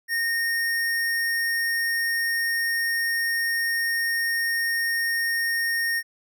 square tone, 1845 Hz, A#6, 18 cents flat, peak -23 dBFS, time 0.08-6.03 s, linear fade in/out 50 ms, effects none

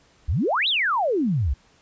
sine exponential two-way sweep, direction up then down, 58.4 to 4024 to 58.4 Hz, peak -19 dBFS, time 0.28-1.54 s, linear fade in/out 10 ms, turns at 0.68 s, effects pink hiss -58 dBFS RMS until 1.81 s + resampled to 16000 Hz

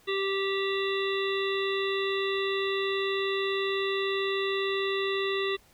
harmonic tone, 390.9 Hz, G4, 5 cents flat, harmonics 1 / 3 / 5 / 7 / 9 / 10, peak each -28 / -36 / -35 / -37 / -37 / -39 dBFS, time 0.07-5.57 s, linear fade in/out 20 ms, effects pink hiss -60 dBFS RMS until 5.73 s

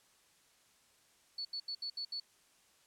sine tone bursts at uneven times, 4435 Hz, C#8, in tune, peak -37 dBFS, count 6, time 1.38-1.45 / 1.53-1.6 / 1.68-1.75 / 1.82-1.9 / 1.97-2.05 / 2.12-2.2 s, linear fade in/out 5 ms, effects white hiss -68 dBFS RMS until 2.86 s + low-pass 10000 Hz 12 dB/octave

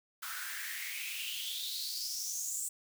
white noise with high-pass filter sweep, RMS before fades -39 dBFS, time 0.22-2.69 s, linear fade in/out 10 ms, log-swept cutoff 1300 to 8000 Hz, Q 6.4, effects none

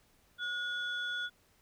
sine tone pair together, 1446 / 3419 Hz, F#6 / G#7, -40 / +50 cents, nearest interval octave + minor third, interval 1490 cents, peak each -34 / -38 dBFS, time 0.38-1.3 s, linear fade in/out 50 ms, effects tanh soft clip ceiling -28 dBFS + pink hiss -68 dBFS RMS until 1.61 s

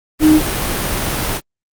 sine tone in noise, 309.2 Hz, D#4, 11 cents flat, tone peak -6 dBFS, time 0.2-0.41 s, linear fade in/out 50 ms, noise pink, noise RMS -19 dBFS, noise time 0.19-1.41 s, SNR +10 dB, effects Opus 32 kbps

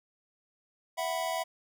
square chord, E suspended second, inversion none, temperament just, 659.3 / 741.7 / 988.9 Hz, E5 / F#5 / B5, 0 / +4 / +2 cents, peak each -34 / -36 / -37 dBFS, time 0.97-1.44 s, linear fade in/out 20 ms, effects none

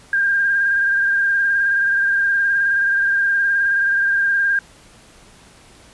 sine tone with vibrato, 1600 Hz, G6, 35 cents sharp, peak -14 dBFS, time 0.13-4.59 s, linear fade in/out 2 ms, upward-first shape sine, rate 19 Hz, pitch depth 28 cents each way, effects pink hiss -47 dBFS RMS until 5.93 s + resampled to 24000 Hz

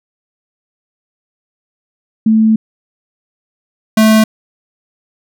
sine / square tone pair in turn, 220 / 218.4 Hz, A3 / A3, 0 / -13 cents, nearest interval unison, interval 13 cents, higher first, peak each -6 dBFS, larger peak neither, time 2.26-2.56 / 3.97-4.24 s, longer first, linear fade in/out 5 ms, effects none

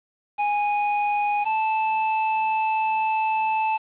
square tone pair in turn, 827 / 876.2 Hz, G#5 / A5, -8 / -7 cents, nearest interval minor second, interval 101 cents, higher second, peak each -21 dBFS, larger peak neither, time 0.38-1.45 / 1.45-3.78 s, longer second, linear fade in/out 20 ms, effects resampled to 8000 Hz + 8-bit

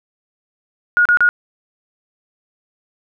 sine tone bursts, 1441 Hz, F#6, 46 cents flat, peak -9 dBFS, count 3, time 0.97-1.29 s, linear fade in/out 0 ms, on 84 ms, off 34 ms, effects none

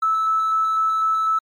triangle tone with tremolo, 1308 Hz, E6, 14 cents flat, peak -12 dBFS, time 0.02-1.39 s, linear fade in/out 10 ms, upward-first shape square, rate 4 Hz, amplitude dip 25%, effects tanh soft clip ceiling -14 dBFS + MP3 96 kbps

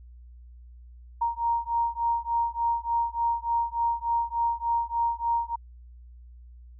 sine beating tone pair, 932.3 / 935.7 Hz, A#5 / A#5, 0 / +6 cents, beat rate 3.4 Hz, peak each -27 dBFS, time 1.21-5.56 s, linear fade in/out 10 ms, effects added 60 Hz sine -45 dBFS peak until 6.79 s

